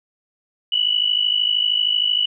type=tone pair together; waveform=sine; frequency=2929 / 2982 Hz; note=F#7 / F#7; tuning=-18 / +13 cents; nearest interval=unison; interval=31 cents; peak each=-19 dBFS; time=0.72-2.26 s; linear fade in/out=5 ms; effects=none